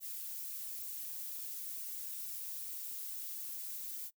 violet noise with flanger, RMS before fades -43 dBFS, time 0-4.11 s, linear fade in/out 50 ms, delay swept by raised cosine 2 to 7.5 ms, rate 2.2 Hz, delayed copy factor +0.8, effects noise-tail reverb RT60 0.1 s tail -23 dB re dry

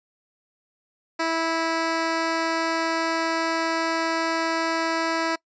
10% pulse tone, 327.5 Hz, E4, 11 cents flat, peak -14 dBFS, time 1.19-5.36 s, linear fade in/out 10 ms, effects noise-tail reverb RT60 0.1 s tail -24 dB re dry + resampled to 16000 Hz

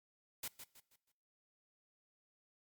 white noise with echo, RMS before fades -42 dBFS, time 0.43-0.48 s, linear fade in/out 5 ms, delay 160 ms, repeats 4, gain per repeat -9 dB, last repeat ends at 1.12 s, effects noise-tail reverb RT60 0.9 s tail -23 dB re dry + MP3 96 kbps

